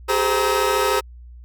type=tone cluster; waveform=40% pulse; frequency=389.8 / 423.2 / 517 / 938 / 1286 Hz; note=G4 / G#4 / C5 / A#5 / E6; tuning=-10 / +33 / -21 / +11 / -43 cents; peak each=-23 dBFS; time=0.08-1.01 s; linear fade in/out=20 ms; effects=added 60 Hz sine -38 dBFS peak until 1.44 s